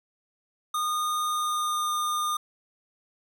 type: tone with pitch glide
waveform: square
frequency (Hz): 1226 to 1214.7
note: D#6 to D#6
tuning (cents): -26 to -42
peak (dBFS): -26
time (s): 0.74-2.37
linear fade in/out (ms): 5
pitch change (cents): -16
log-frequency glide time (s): 1.23-1.96
effects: none